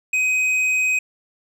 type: tone with hard clipping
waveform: sine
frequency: 2516 Hz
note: D#7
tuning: 19 cents sharp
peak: -18 dBFS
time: 0.13-0.99 s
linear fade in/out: 5 ms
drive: 6 dB
effects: none